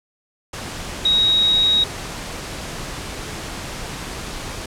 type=tone in noise; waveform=sine; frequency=3797 Hz; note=A#7; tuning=31 cents sharp; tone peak=-13 dBFS; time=1.05-1.84 s; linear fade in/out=5 ms; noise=pink; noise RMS=-30 dBFS; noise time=0.53-4.66 s; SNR=+14 dB; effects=low-pass 9000 Hz 12 dB/octave